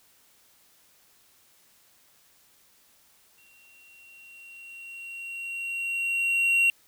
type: tone with exponential growth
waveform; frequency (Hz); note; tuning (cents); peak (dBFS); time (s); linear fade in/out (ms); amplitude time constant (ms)
triangle; 2746; F7; -30; -16; 3.38-6.7; 1; 720
effects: white hiss -61 dBFS RMS until 6.87 s